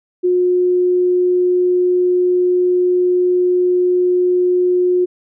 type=tone; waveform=sine; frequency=360.3 Hz; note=F#4; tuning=46 cents flat; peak=-11 dBFS; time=0.23-5.06 s; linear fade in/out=20 ms; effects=none